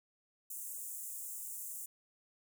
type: high-pass noise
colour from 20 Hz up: pink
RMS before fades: -44 dBFS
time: 0.5-1.86 s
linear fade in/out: 5 ms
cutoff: 7200 Hz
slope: 48 dB/octave
effects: none